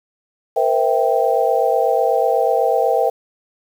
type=chord; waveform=sine; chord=C dominant seventh; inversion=third; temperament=equal with one note detuned; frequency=466.2 / 514.3 / 659.3 / 784 Hz; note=Bb4 / C5 / E5 / G5; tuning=0 / -30 / 0 / 0 cents; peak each=-19 dBFS; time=0.56-3.1 s; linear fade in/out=10 ms; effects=7-bit